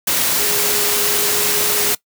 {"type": "tone in noise", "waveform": "sine", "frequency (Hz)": 415.3, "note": "G#4", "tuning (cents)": 0, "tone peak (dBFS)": -26, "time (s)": [0.39, 1.93], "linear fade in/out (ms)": 5, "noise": "white", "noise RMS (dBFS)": -17, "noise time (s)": [0.07, 1.95], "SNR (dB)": -12, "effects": ["noise-tail reverb RT60 0.1 s tail -20 dB re dry", "high-pass 100 Hz 12 dB/octave"]}